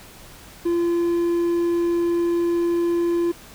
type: tone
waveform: triangle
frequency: 343 Hz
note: F4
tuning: 31 cents flat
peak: -16 dBFS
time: 0.65-3.32 s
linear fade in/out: 10 ms
effects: pink hiss -44 dBFS RMS until 3.54 s